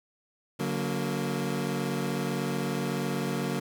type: chord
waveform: 25% pulse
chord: D augmented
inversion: none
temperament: equal with one note detuned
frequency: 143.4 / 185 / 233.1 Hz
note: D3 / F#3 / A#3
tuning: -41 / 0 / 0 cents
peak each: -29 dBFS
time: 0.59-3.6 s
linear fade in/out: 10 ms
effects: none